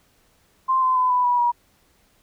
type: tone with pitch steps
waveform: sine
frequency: 1046.5 / 1028.5 / 1010.9 / 993.5 / 976.4 / 959.6 Hz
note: C6 / C6 / B5 / B5 / B5 / A#5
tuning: 0 / -30 / +40 / +10 / -20 / +50 cents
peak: -16 dBFS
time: 0.68-1.52 s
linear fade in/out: 20 ms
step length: 140 ms
effects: pink hiss -61 dBFS RMS until 2.22 s